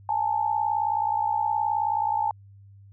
sine tone pair together, 833 / 892 Hz, G#5 / A5, +5 / +23 cents, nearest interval minor second, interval 118 cents, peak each -25 / -25 dBFS, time 0.09-2.31 s, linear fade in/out 2 ms, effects added 99 Hz sine -47 dBFS peak until 2.92 s

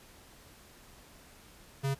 square tone, 137 Hz, C#3, 20 cents flat, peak -29 dBFS, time 1.83-1.95 s, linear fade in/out 20 ms, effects pink hiss -56 dBFS RMS until 1.99 s + resampled to 32000 Hz

